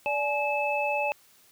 sine tone cluster, 582 / 845 / 2609 Hz, D5 / G#5 / E7, -16 / +30 / -18 cents, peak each -29 dBFS, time 0.06-1.12 s, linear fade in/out 0 ms, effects white hiss -59 dBFS RMS until 1.51 s + high-pass 60 Hz 12 dB/octave

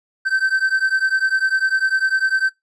triangle beating tone pair, 1543 / 1553 Hz, G6 / G6, -28 / -17 cents, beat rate 10 Hz, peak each -17 dBFS, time 0.25-2.5 s, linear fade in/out 20 ms, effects noise-tail reverb RT60 0.2 s tail -24 dB re dry + resampled to 24000 Hz

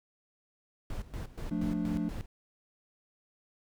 brown noise with tremolo, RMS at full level -37 dBFS, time 0.9-2.26 s, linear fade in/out 2 ms, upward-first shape square, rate 4.2 Hz, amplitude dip 80%
triangle chord, D minor, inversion first, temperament just, 176.2 / 220.2 / 293.7 Hz, F3 / A3 / D4, +16 / +2 / 0 cents, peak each -32 dBFS, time 1.51-2.09 s, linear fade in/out 5 ms
effects none

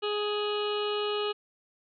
harmonic tone, 416.8 Hz, G#4, 6 cents sharp, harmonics 1 / 2 / 3 / 4 / 6 / 7 / 8 / 9 / 10, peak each -29 / -40 / -36 / -46 / -42 / -36 / -45 / -47 / -46 dBFS, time 0.02-1.33 s, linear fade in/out 20 ms, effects none

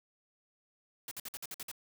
white noise bursts, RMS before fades -42 dBFS, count 8, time 1.08-1.715 s, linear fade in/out 2 ms, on 33 ms, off 53 ms, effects none

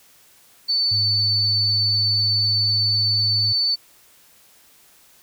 sine tone, 4508 Hz, C#8, 28 cents sharp, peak -17 dBFS, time 0.68-3.76 s, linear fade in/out 20 ms
sine tone with pitch glide, 104 to 105.51 Hz, G#2 to G#2, +3 to +28 cents, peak -25 dBFS, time 0.91-3.53 s, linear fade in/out 10 ms, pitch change +25 cents, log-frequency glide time 1.59-3.3 s
effects white hiss -53 dBFS RMS until 5.22 s

